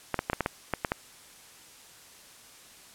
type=clicks; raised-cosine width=0.5 ms; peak=-11 dBFS; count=9; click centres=0.143 / 0.191 / 0.299 / 0.332 / 0.407 / 0.461 / 0.737 / 0.848 / 0.919 s; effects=white hiss -52 dBFS RMS until 2.94 s + low-pass 11000 Hz 12 dB/octave